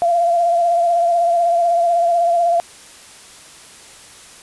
sine tone with vibrato, 687 Hz, F5, 29 cents flat, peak -12 dBFS, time 0.02-2.6 s, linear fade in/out 0 ms, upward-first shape triangle, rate 16 Hz, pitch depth 44 cents each way, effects white hiss -41 dBFS RMS until 4.42 s + resampled to 24000 Hz

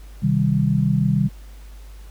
sine chord, C minor, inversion none, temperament just, 130.81 / 156.98 / 196.22 Hz, C3 / Eb3 / G3, 0 / +16 / +2 cents, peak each -20 dBFS, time 0.22-1.29 s, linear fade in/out 20 ms, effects added 50 Hz sine -37 dBFS peak until 2.1 s + pink hiss -52 dBFS RMS until 2.1 s

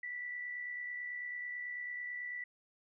sine tone with amplitude modulation, 1966 Hz, B6, 8 cents flat, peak -37 dBFS, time 0.03-2.44 s, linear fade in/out 5 ms, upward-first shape sine, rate 69.1 Hz, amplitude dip 40%, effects none

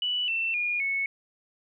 sine tone with pitch steps, 2960 / 2683 / 2432 / 2205 Hz, F#7 / E7 / D#7 / C#7, 0 / +30 / -40 / -10 cents, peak -25 dBFS, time 0.02-1.06 s, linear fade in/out 2 ms, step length 260 ms, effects none

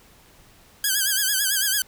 5% pulse tone with vibrato, 1599 Hz, G6, 34 cents sharp, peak -9 dBFS, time 0.84-1.82 s, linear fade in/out 2 ms, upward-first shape sine, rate 9 Hz, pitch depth 93 cents each way, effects pink hiss -53 dBFS RMS until 1.87 s

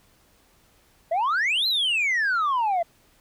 sine exponential two-way sweep, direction up then down, 629 to 4186 to 660 Hz, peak -18 dBFS, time 1.11-2.83 s, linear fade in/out 10 ms, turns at 1.67 s, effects tanh soft clip ceiling -19 dBFS + pink hiss -60 dBFS RMS until 3.2 s

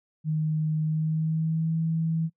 sine tone with pitch glide, 155.56 to 162.35 Hz, D#3 to E3, 0 to -26 cents, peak -23 dBFS, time 0.24-2.3 s, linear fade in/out 50 ms, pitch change +74 cents, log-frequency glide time 0.82-1.76 s, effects noise-tail reverb RT60 0.1 s tail -24 dB re dry

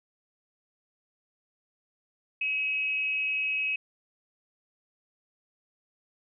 sine tone with frequency modulation, 2555 Hz, D#7, 45 cents sharp, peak -26 dBFS, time 2.41-3.76 s, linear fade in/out 5 ms, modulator 277 Hz, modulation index 0.34, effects none

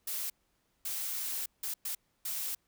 blue noise bursts at uneven times, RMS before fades -36 dBFS, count 5, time 0.07-0.3 / 0.85-1.46 / 1.63-1.74 / 1.85-1.95 / 2.25-2.55 s, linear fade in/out 5 ms, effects pink hiss -75 dBFS RMS until 2.67 s

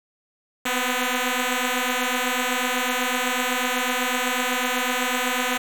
5% pulse beating tone pair, 246.9 / 254.9 Hz, B3 / C4, 0 / -45 cents, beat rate 8 Hz, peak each -13 dBFS, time 0.65-5.58 s, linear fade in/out 10 ms, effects 7-bit

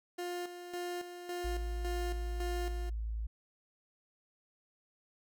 30% pulse tone with tremolo, 353.3 Hz, F4, 20 cents sharp, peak -34 dBFS, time 0.18-2.9 s, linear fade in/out 10 ms, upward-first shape square, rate 1.8 Hz, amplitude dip 60%
sine tone, 55 Hz, A1, in tune, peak -34 dBFS, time 1.44-3.27 s, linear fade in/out 10 ms
effects none

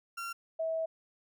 35% pulse / sine tone pair in turn, 1373 / 648 Hz, F6 / E5, -30 / -30 cents, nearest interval octave + minor second, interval 1300 cents, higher first, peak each -35 / -30 dBFS, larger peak second, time 0.17-0.33 / 0.59-0.86 s, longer second, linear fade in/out 10 ms, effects none

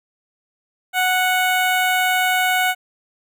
15% pulse tone with notch filter, 738 Hz, F#5, 5 cents flat, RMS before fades -18 dBFS, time 0.93-2.75 s, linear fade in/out 50 ms, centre 5500 Hz, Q 1.3, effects none

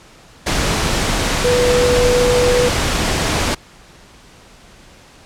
sine tone in noise, 491.7 Hz, B4, 8 cents flat, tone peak -12 dBFS, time 1.44-2.69 s, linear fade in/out 10 ms, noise pink, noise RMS -17 dBFS, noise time 0.46-3.55 s, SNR +2 dB, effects pink hiss -44 dBFS RMS until 5.25 s + low-pass 8000 Hz 12 dB/octave

